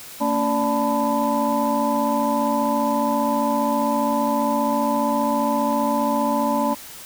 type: tone cluster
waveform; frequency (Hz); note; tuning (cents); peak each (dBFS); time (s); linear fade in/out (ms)
sine; 226.1 / 281.1 / 582 / 876 / 999; A3 / C#4 / D5 / A5 / B5; +47 / +24 / -16 / -8 / +20; -24; 0.2-6.75; 20
effects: tanh soft clip ceiling -9 dBFS + white hiss -39 dBFS RMS until 7.05 s